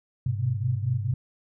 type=tone cluster; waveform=sine; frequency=101.4 / 124.1 / 128.7 Hz; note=G#2 / B2 / C3; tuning=-41 / +9 / -28 cents; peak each=-28 dBFS; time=0.26-1.14 s; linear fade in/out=5 ms; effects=none

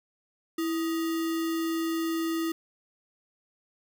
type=tone with sample-and-hold; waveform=sine; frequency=328.5 Hz; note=E4; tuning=6 cents flat; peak=-26 dBFS; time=0.58-2.52 s; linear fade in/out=5 ms; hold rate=1575 Hz; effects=none

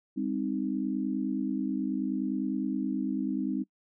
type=chord; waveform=sine; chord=C minor; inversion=second; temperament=equal with one note detuned; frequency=200.9 / 261.6 / 311.1 Hz; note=G3 / C4 / Eb4; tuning=+43 / 0 / 0 cents; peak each=-33 / -31 / -33 dBFS; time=0.16-3.64 s; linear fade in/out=20 ms; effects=noise-tail reverb RT60 0.1 s tail -23 dB re dry

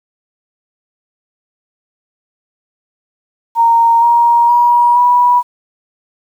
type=tone with pitch steps; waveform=sine; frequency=926 / 942.2 / 958.7 / 975.4 Hz; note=A#5 / A#5 / A#5 / B5; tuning=-12 / +18 / +48 / -22 cents; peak=-6 dBFS; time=3.55-5.43 s; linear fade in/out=50 ms; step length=470 ms; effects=7-bit

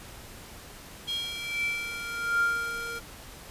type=tone with high-pass filter sweep; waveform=square; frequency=466.2 Hz; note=A#4; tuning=in tune; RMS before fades=-31 dBFS; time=1.07-3 s; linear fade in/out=20 ms; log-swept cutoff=3400 to 940 Hz; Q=9.3; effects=pink hiss -46 dBFS RMS until 3.5 s + resampled to 32000 Hz

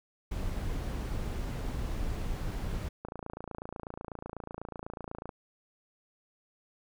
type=noise; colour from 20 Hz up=brown; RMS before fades=-34 dBFS; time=0.31-2.89 s; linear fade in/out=10 ms
type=click train; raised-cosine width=1 ms; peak=-25 dBFS; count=64; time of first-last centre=3.05-5.292 s; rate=28.1 Hz
effects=none

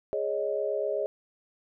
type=chord; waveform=sine; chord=Ab suspended fourth; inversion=none; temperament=equal; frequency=415.3 / 554.4 / 622.3 Hz; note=Ab4 / Db5 / Eb5; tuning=0 / 0 / 0 cents; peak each=-31 dBFS; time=0.13-1.06 s; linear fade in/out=0 ms; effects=none

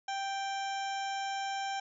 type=harmonic tone; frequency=785 Hz; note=G5; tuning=2 cents sharp; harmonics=1 / 2 / 3 / 4 / 5 / 7 / 8 / 9; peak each=-34 / -42 / -46 / -45 / -51 / -48 / -54 / -53 dBFS; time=0.08-1.8 s; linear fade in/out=5 ms; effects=none

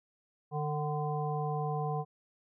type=harmonic tone with a mistuned harmonic; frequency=150 Hz; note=D3; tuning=37 cents sharp; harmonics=1 / 3 / 5 / 7; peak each=-33 / -38 / -36 / -41 dBFS; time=0.51-2.05 s; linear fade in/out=50 ms; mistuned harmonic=7; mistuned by=-40 cents; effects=none

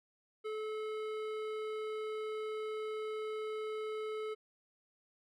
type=tone with hard clipping; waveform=triangle; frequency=432.2 Hz; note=A4; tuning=31 cents flat; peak=-39 dBFS; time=0.44-4.35 s; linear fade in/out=20 ms; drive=17 dB; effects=none

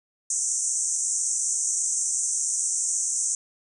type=band-pass noise; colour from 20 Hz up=pink; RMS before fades=-26 dBFS; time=0.3-3.35 s; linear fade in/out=2 ms; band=6000 to 8900 Hz; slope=96 dB/octave; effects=none

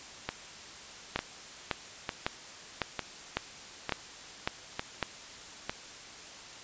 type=two click trains; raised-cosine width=0.3 ms; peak=-15 / -12 dBFS; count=7 / 8; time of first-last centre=0.29-5.695 / 1.16-5.027 s; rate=1.11 / 1.81 Hz; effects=white hiss -47 dBFS RMS until 6.63 s + resampled to 16000 Hz

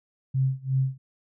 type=tone with tremolo; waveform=sine; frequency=132.7 Hz; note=C3; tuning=25 cents sharp; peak=-19 dBFS; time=0.34-0.98 s; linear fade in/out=10 ms; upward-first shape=sine; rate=2.8 Hz; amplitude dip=95%; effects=none

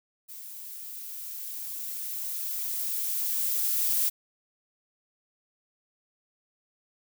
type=noise with level ramp; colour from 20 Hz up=violet; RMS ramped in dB=-43 to -25 dBFS; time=0.28-4.1 s; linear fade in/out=20 ms; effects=none

